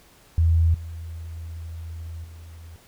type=tone with level steps; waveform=sine; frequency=82.41 Hz; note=E2; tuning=in tune; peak=-15 / -32 / -39 dBFS; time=0.38-2.76 s; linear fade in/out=0 ms; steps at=0.74 / 2.24 s; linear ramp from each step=5 ms; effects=pink hiss -54 dBFS RMS until 2.87 s